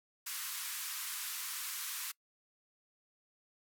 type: band-pass noise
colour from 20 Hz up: white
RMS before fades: -41 dBFS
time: 0.26-2.12 s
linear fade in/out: 10 ms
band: 1000 to 16000 Hz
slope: 48 dB/octave
effects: noise-tail reverb RT60 0.1 s tail -23 dB re dry